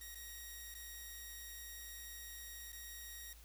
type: tone with dropouts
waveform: 5% pulse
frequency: 1885 Hz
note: A#6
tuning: 19 cents sharp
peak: -38 dBFS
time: 0.01-3.33 s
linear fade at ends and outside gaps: 2 ms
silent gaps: 0.146-0.155 / 0.741-0.751 / 2.719-2.729 s
effects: added 55 Hz sine -57 dBFS peak until 3.44 s + white hiss -63 dBFS RMS until 3.44 s